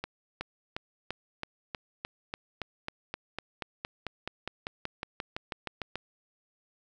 accelerating click train, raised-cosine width 0.3 ms, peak -18 dBFS, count 26, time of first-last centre 0.04-5.956 s, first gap 370 ms, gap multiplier 0.96, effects none

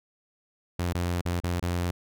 sawtooth tone with dropouts, 87.7 Hz, F2, 8 cents sharp, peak -22 dBFS, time 0.79-1.91 s, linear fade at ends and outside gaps 5 ms, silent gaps 0.931-0.948 / 1.213-1.253 / 1.402-1.436 / 1.599-1.625 s, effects none

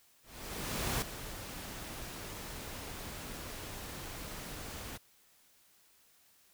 pink noise with ADSR envelope, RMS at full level -33 dBFS, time 0.23-4.98 s, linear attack 790 ms, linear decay 4 ms, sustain -11 dB, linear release 15 ms, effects white hiss -66 dBFS RMS until 6.53 s

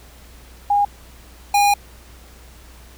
sine / square tone pair in turn, 815 / 815 Hz, G#5 / G#5, -33 / -33 cents, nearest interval unison, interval 0 cents, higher neither, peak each -13 dBFS, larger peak neither, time 0.7-0.85 / 1.54-1.74 s, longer second, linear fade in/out 5 ms, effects added 60 Hz sine -43 dBFS peak until 2.97 s + pink hiss -47 dBFS RMS until 2.97 s

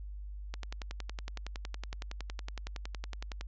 click train, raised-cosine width 0.2 ms, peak -23 dBFS, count 32, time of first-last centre 0.54-3.41 s, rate 10.8 Hz, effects added 50 Hz sine -40 dBFS peak until 3.47 s + resampled to 16000 Hz

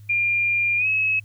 sine tone with pitch glide, 2400 to 2572 Hz, D7 to E7, +37 to -43 cents, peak -18 dBFS, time 0.09-1.2 s, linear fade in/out 10 ms, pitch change +120 cents, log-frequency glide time 0.77-0.87 s, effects added 104 Hz sine -41 dBFS peak until 1.24 s + white hiss -62 dBFS RMS until 1.24 s

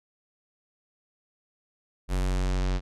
square tone with low-pass filter sweep, 46.25 Hz, F#1, in tune, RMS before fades -26 dBFS, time 2.08-2.81 s, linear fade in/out 50 ms, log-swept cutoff 11000 to 5100 Hz, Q 1.2, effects none

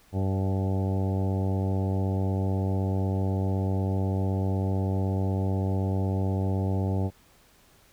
harmonic tone with a mistuned harmonic, 96 Hz, G2, 36 cents flat, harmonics 1 / 2 / 3 / 4 / 5 / 6 / 7 / 8 / 9, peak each -25 / -31 / -35 / -37 / -39 / -41 / -42 / -43 / -44 dBFS, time 0.12-7.11 s, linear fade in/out 50 ms, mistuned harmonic 6, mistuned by +20 cents, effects pink hiss -59 dBFS RMS until 7.92 s

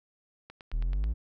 click train, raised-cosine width 0.3 ms, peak -30 dBFS, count 6, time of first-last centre 0.5-1.041 s, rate 9.25 Hz
triangle exponential sweep, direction up, 36.71 to 58.27 Hz, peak -24 dBFS, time 0.72-1.14 s, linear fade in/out 20 ms
effects none

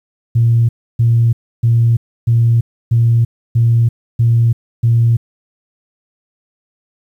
sine tone bursts, 116.54 Hz, A#2, in tune, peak -7 dBFS, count 8, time 0.35-5.17 s, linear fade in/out 10 ms, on 340 ms, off 300 ms, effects tanh soft clip ceiling -3 dBFS + 8-bit

